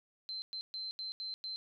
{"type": "tone bursts at uneven times", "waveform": "sine", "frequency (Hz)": 4100, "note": "C8", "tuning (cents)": -36, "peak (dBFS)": -38, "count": 6, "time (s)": [[0.29, 0.42], [0.53, 0.61], [0.74, 0.91], [0.99, 1.12], [1.2, 1.34], [1.44, 1.56]], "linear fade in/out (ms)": 0, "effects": []}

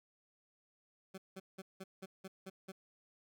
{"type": "tone bursts", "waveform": "20% pulse", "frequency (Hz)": 190.3, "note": "F#3", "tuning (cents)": 49, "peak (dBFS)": -40, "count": 8, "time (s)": [1.14, 2.72], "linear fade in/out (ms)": 10, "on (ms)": 40, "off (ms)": 180, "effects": []}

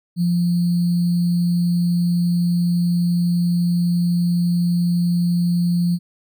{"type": "tone with sample-and-hold", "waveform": "sine", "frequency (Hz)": 174.1, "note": "F3", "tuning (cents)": -5, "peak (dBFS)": -15, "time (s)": [0.16, 5.99], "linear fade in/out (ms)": 50, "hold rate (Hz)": 4410, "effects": []}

